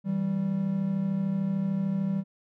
triangle tone pair together, 161.3 / 194.7 Hz, E3 / G3, -37 / -12 cents, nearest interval minor third, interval 325 cents, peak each -30 / -24 dBFS, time 0.04-2.24 s, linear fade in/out 50 ms, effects none

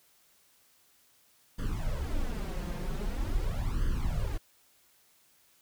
brown noise with flanger, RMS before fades -31 dBFS, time 1.58-4.38 s, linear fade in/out 10 ms, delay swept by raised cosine 0.63 to 5.73 ms, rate 0.44 Hz, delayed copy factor +0.85, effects white hiss -65 dBFS RMS until 5.61 s

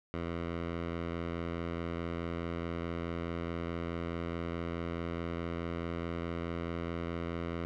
10% pulse tone with low-pass filter, 84.7 Hz, E2, 48 cents sharp, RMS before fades -37 dBFS, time 0.14-7.65 s, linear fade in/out 0 ms, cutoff 2400 Hz, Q 0.89, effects none

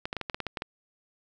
clicks, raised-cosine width 0.3 ms, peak -16 dBFS, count 10, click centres 0.055 / 0.129 / 0.167 / 0.213 / 0.298 / 0.345 / 0.403 / 0.467 / 0.572 / 0.621 s, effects none

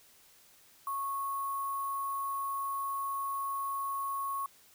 sine tone with sample-and-hold, 1100 Hz, C#6, 14 cents flat, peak -32 dBFS, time 0.87-4.46 s, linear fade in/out 2 ms, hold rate 11025 Hz, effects white hiss -61 dBFS RMS until 4.74 s

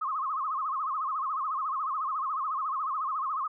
sine tone with vibrato, 1162 Hz, D6, 19 cents flat, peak -28 dBFS, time 0.01-3.48 s, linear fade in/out 10 ms, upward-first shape sine, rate 14 Hz, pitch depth 180 cents each way, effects none

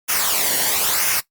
white noise with flanger, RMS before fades -19 dBFS, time 0.08-1.21 s, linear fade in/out 20 ms, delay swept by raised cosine 0.24 to 0.81 ms, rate 1 Hz, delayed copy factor -0.6, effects noise-tail reverb RT60 0.1 s tail -17 dB re dry + Opus 48 kbps

